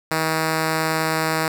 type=tone; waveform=5% pulse; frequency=159.4 Hz; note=D#3; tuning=42 cents sharp; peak=-8 dBFS; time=0.11-1.48 s; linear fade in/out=2 ms; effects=none